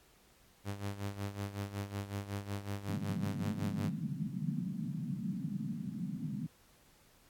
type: tone with tremolo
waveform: sawtooth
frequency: 100.4 Hz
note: G2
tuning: 42 cents sharp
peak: -31 dBFS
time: 0.64-3.92 s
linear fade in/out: 50 ms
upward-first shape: sine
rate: 5.4 Hz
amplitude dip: 75%
type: band-pass noise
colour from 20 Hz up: pink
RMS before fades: -38 dBFS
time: 2.88-6.47 s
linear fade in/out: 10 ms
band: 140 to 240 Hz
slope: 48 dB/octave
effects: pink hiss -65 dBFS RMS until 7.29 s + AAC 64 kbps